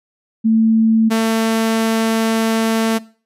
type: tone pair in turn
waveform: sine / sawtooth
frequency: 223 / 224.1 Hz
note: A3 / A3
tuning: +23 / +32 cents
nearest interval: unison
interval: 9 cents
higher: second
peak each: -10 dBFS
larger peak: neither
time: 0.44-1.1 / 1.1-2.99 s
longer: second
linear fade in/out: 20 ms
effects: noise-tail reverb RT60 0.4 s tail -20 dB re dry + resampled to 32000 Hz